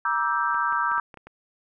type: chord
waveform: sine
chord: E half-diminished seventh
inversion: second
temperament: equal with one note detuned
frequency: 950.8 / 1174.7 / 1318.5 / 1568 Hz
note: Bb5 / D6 / E6 / G6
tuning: +34 / 0 / 0 / 0 cents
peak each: -27 dBFS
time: 0.05-1 s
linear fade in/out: 2 ms
type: clicks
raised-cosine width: 0.5 ms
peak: -28 dBFS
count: 7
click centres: 0.545 / 0.725 / 0.917 / 0.98 / 1.142 / 1.173 / 1.27 s
effects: none